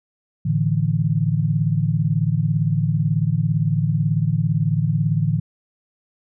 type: chord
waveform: sine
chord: A suspended fourth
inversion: none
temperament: equal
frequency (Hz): 110 / 146.83 / 164.81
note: A2 / D3 / E3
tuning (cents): 0 / 0 / 0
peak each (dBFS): -22 / -20 / -21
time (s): 0.45-5.4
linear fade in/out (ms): 10
effects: none